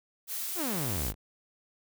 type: noise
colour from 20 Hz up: blue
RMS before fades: -35 dBFS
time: 0.27-1.13 s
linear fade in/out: 50 ms
type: exponential sweep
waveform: sawtooth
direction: down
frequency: 392 to 44.59 Hz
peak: -28 dBFS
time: 0.55-1.15 s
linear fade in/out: 50 ms
effects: none